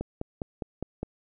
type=click train; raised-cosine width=2 ms; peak=-18 dBFS; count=6; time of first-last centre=0.01-1.03 s; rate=4.9 Hz; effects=none